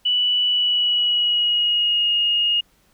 sine tone with pitch glide, 2960 to 2858 Hz, F#7 to F7, 0 to +39 cents, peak -16 dBFS, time 0.05-2.61 s, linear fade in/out 10 ms, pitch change -61 cents, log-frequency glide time 0.46-2.12 s, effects pink hiss -60 dBFS RMS until 2.93 s

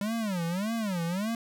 square tone with vibrato, 196 Hz, G3, in tune, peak -29 dBFS, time 0.01-1.35 s, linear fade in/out 2 ms, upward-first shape sine, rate 1.7 Hz, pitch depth 280 cents each way, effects none

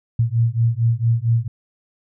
sine beating tone pair, 113.8 / 118.2 Hz, A#2 / A#2, -41 / +24 cents, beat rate 4.4 Hz, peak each -18 / -18 dBFS, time 0.19-1.48 s, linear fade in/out 5 ms, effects none

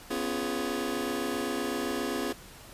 sawtooth chord, C# dominant seventh, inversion third, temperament just, 249.5 / 277.2 / 346.5 / 415.8 Hz, B3 / C#4 / E#4 / G#4, +18 / 0 / -14 / +2 cents, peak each -31 dBFS, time 0.1-2.33 s, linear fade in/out 10 ms, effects pink hiss -49 dBFS RMS until 2.73 s + resampled to 32000 Hz

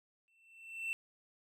triangle tone with exponential growth, 2684 Hz, E7, 31 cents sharp, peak -31 dBFS, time 0.28-0.93 s, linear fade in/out 0 ms, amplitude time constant 140 ms, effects none

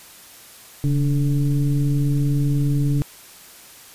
sine tone with frequency modulation, 140 Hz, C#3, 18 cents sharp, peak -16 dBFS, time 0.84-3.02 s, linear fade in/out 0 ms, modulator 150 Hz, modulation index 0.8, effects white hiss -44 dBFS RMS until 3.94 s + resampled to 32000 Hz

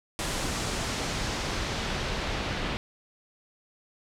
pink noise with low-pass filter sweep, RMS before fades -31 dBFS, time 0.19-2.77 s, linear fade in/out 0 ms, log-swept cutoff 9000 to 3400 Hz, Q 0.99, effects none

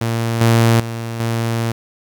sawtooth tone with level steps, 115.2 Hz, A#2, 20 cents flat, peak -13 / -6 / -19 / -13 dBFS, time 0.01-1.72 s, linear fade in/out 5 ms, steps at 0.41 / 0.8 / 1.2 s, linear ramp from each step 2 ms, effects 8-bit

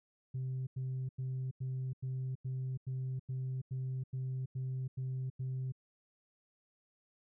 sine tone bursts, 130 Hz, C3, 11 cents flat, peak -33 dBFS, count 13, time 0.34-5.722 s, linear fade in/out 10 ms, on 330 ms, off 91 ms, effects tanh soft clip ceiling -33 dBFS

